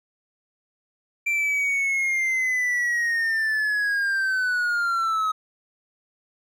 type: linear sweep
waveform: triangle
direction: down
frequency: 2358 to 1267 Hz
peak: -19 dBFS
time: 1.26-5.32 s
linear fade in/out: 10 ms
effects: none